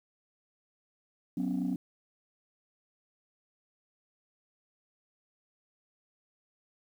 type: chord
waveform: sine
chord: F# suspended fourth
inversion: none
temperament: equal with one note detuned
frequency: 185 / 249.1 / 277.2 Hz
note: F#3 / B3 / C#4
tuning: 0 / +15 / 0 cents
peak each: -32 dBFS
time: 1.37-1.76 s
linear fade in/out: 5 ms
effects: tanh soft clip ceiling -24 dBFS + 10-bit